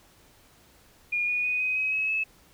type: tone with pitch steps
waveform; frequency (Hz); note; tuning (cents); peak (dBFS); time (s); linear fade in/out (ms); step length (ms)
sine; 2430 / 2457 / 2484 / 2511 / 2539 / 2567 / 2595; D#7 / D#7 / D#7 / D#7 / D#7 / E7 / E7; -42 / -22 / -3 / +15 / +34 / -47 / -28; -24; 1.12-2.24; 10; 160
effects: pink hiss -58 dBFS RMS until 2.53 s